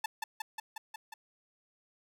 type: tone with echo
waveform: sawtooth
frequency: 880 Hz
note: A5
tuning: in tune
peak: -27 dBFS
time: 0.04-0.06 s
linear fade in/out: 5 ms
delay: 180 ms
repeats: 6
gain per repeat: -2 dB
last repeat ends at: 1.14 s
effects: none